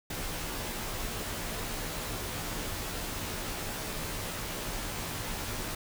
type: noise with comb filter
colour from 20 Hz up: pink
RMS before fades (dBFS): -36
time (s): 0.1-5.75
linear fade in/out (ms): 5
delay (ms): 15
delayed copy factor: -0.7
effects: none